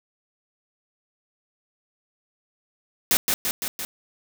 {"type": "noise with echo", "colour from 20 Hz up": "white", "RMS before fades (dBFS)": -19, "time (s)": [3.11, 3.17], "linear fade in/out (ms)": 0, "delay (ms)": 170, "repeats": 4, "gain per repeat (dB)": -3, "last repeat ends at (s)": 3.85, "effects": []}